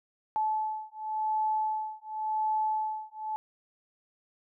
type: beating tone pair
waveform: sine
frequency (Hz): 865 / 865.91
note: A5 / A5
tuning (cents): -30 / -28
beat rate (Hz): 0.91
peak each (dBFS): -31 / -31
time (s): 0.36-3.36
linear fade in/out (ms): 0
effects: none